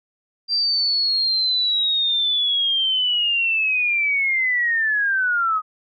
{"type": "linear sweep", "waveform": "sine", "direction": "down", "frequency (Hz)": [4732, 1244.5], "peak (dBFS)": -17, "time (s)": [0.48, 5.62], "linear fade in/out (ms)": 50, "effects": []}